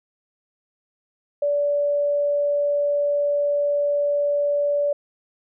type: tone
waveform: sine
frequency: 578 Hz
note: D5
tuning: 28 cents flat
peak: -18 dBFS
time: 1.42-4.93 s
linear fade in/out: 5 ms
effects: none